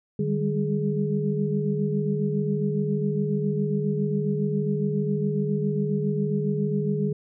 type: tone cluster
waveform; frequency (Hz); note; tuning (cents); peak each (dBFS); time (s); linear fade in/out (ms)
sine; 150.6 / 195.5 / 202.8 / 417.7; D3 / G3 / G#3 / G#4; +44 / -4 / -41 / +10; -26 / -28 / -30 / -28; 0.19-7.13; 5
effects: none